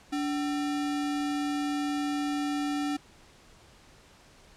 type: tone with sample-and-hold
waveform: sine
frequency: 289.7 Hz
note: D4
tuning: 24 cents flat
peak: -27 dBFS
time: 0.12-2.97 s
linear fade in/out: 10 ms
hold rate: 1050 Hz
effects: pink hiss -56 dBFS RMS until 4.56 s + low-pass 8000 Hz 12 dB/octave